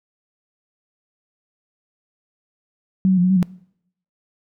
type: tone with pitch steps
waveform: sine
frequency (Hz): 188.5 / 187.1 / 177.3 / 183.2 / 190.5 / 179.3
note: F#3 / F#3 / F3 / F#3 / G3 / F3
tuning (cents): +32 / +20 / +26 / -17 / -49 / +46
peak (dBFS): -12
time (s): 3.05-3.428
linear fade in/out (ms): 0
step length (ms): 63
effects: noise-tail reverb RT60 0.7 s tail -22 dB re dry